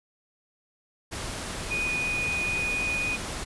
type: tone in noise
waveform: sine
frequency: 2474 Hz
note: D#7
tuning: 10 cents flat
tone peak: -26 dBFS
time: 1.7-3.17 s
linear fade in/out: 20 ms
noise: pink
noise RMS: -34 dBFS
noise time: 1.11-3.45 s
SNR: +5 dB
effects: resampled to 24000 Hz